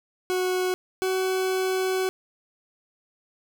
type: tone pair in turn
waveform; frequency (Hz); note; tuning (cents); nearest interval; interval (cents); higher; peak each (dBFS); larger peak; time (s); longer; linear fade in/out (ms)
40% pulse; 367.9 / 375.6; F#4 / F#4; -10 / +26; unison; 36; second; -22; neither; 0.3-0.74 / 1.02-2.09; second; 0
effects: none